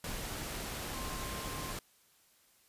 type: tone in noise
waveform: sine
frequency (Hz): 1054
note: C6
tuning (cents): +12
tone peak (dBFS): -46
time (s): 0.94-1.72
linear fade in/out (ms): 2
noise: pink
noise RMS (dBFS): -40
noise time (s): 0.04-1.79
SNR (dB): -9
effects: white hiss -67 dBFS RMS until 2.68 s + resampled to 32000 Hz